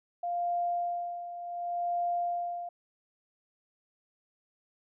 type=tone with tremolo; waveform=sine; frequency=698.5 Hz; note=F5; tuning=in tune; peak=-27 dBFS; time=0.23-2.69 s; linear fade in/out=5 ms; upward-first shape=sine; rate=0.68 Hz; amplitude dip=70%; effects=none